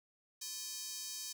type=tone with high-pass filter; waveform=square; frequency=349.1 Hz; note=F4; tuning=1 cent flat; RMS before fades=-44 dBFS; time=0.41-1.33 s; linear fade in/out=10 ms; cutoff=5400 Hz; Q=2; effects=10-bit